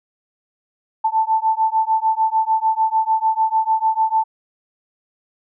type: beating tone pair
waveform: sine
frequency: 880 / 886.7 Hz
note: A5 / A5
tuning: 0 / +13 cents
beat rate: 6.7 Hz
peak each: -18 / -18 dBFS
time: 1.04-4.24 s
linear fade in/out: 10 ms
effects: none